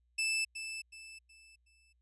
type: tone with echo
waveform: sawtooth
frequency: 2637 Hz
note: E7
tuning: in tune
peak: -27 dBFS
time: 0.18-0.45 s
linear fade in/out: 10 ms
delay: 370 ms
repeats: 4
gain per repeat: -9 dB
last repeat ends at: 1.93 s
effects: added 60 Hz sine -70 dBFS peak until 2.01 s + resampled to 24000 Hz